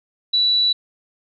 sine tone, 3944 Hz, B7, 3 cents flat, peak -14 dBFS, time 0.33-0.73 s, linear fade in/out 10 ms, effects none

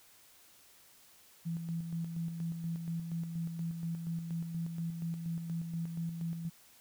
sine tone with tremolo, 166.7 Hz, E3, 20 cents sharp, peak -33 dBFS, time 1.45-6.5 s, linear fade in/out 20 ms, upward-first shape square, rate 4.2 Hz, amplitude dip 45%, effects white hiss -61 dBFS RMS until 6.8 s

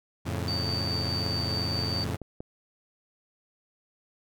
sawtooth chord, F augmented, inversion none, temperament equal, 87.31 / 110 / 138.59 Hz, F2 / A2 / C#3, 0 / 0 / 0 cents, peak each -28 / -30 / -32 dBFS, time 0.25-2.17 s, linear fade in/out 20 ms
sine tone with tremolo, 4600 Hz, D8, 37 cents flat, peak -29 dBFS, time 0.48-2.04 s, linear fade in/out 0 ms, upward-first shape triangle, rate 4.8 Hz, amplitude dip 25%
clicks, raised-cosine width 2 ms, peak -24 dBFS, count 4, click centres 2.058 / 2.091 / 2.217 / 2.405 s
effects none

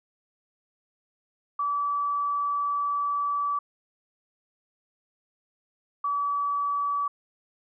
sine tone pair in turn, 1152 / 1146.2 Hz, D6 / D6, -34 / -42 cents, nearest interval unison, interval 8 cents, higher first, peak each -24 dBFS, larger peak neither, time 1.59-3.59 / 6.04-7.08 s, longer first, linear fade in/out 5 ms, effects none

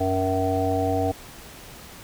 harmonic tone with a mistuned harmonic, 94 Hz, F#2, 28 cents sharp, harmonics 1 / 3 / 5 / 7 / 8, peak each -27 / -27 / -27 / -27 / -27 dBFS, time 0-1.12 s, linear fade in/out 10 ms, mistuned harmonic 8, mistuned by +22 cents, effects pink hiss -43 dBFS RMS until 2.03 s

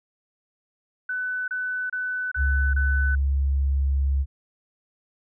sine tone bursts, 1500 Hz, F#6, 23 cents sharp, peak -25 dBFS, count 5, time 1.09-3.152 s, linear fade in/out 5 ms, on 390 ms, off 28 ms
sine tone with pitch glide, 69 to 68.6 Hz, C#2 to C#2, -7 to -17 cents, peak -19 dBFS, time 2.36-4.26 s, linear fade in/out 50 ms, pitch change -10 cents, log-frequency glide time 2.93-3.95 s
effects none

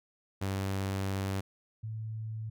sawtooth / sine tone pair in turn, 97 / 110.13 Hz, G2 / A2, -18 / +2 cents, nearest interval major second, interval 220 cents, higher second, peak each -27 / -35 dBFS, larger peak first, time 0.41-1.41 / 1.83-2.5 s, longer first, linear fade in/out 10 ms, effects none

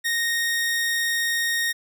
sawtooth tone, 1859 Hz, A#6, 5 cents flat, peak -18 dBFS, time 0.04-1.73 s, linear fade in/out 20 ms, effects none

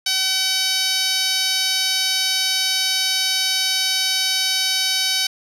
10% pulse tone with band-pass filter, 760 Hz, F#5, 46 cents sharp, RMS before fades -20 dBFS, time 0.06-5.27 s, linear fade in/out 5 ms, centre 5900 Hz, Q 1.4, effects none

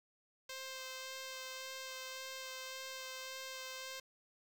5% pulse tone with vibrato, 523.3 Hz, C5, in tune, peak -33 dBFS, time 0.49-4 s, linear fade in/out 5 ms, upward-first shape sine, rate 1.8 Hz, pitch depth 10 cents each way, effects resampled to 32000 Hz + 10-bit

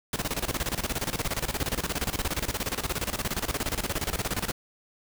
pink noise with tremolo, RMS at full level -28 dBFS, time 0.13-4.52 s, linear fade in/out 2 ms, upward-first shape square, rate 17 Hz, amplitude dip 80%, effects none

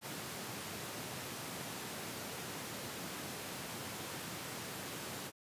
pink high-pass noise, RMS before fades -44 dBFS, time 0.01-5.32 s, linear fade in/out 50 ms, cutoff 110 Hz, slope 24 dB/octave, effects resampled to 32000 Hz

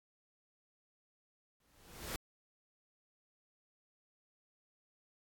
pink noise with exponential growth, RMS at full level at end -38 dBFS, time 1.6-2.16 s, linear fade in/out 2 ms, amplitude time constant 120 ms, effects AAC 64 kbps

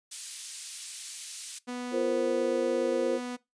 white high-pass noise, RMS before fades -38 dBFS, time 0.11-1.59 s, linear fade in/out 10 ms, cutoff 3200 Hz, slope 12 dB/octave
sawtooth tone, 246.9 Hz, B3, in tune, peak -30 dBFS, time 1.67-3.37 s, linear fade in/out 20 ms
sine chord, F suspended fourth, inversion none, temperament equal with one note detuned, 346 / 466.2 / 523.3 Hz, F4 / Bb4 / C5, -16 / 0 / 0 cents, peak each -31 / -30 / -29 dBFS, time 1.91-3.2 s, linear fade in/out 50 ms
effects noise-tail reverb RT60 0.2 s tail -20 dB re dry + resampled to 22050 Hz

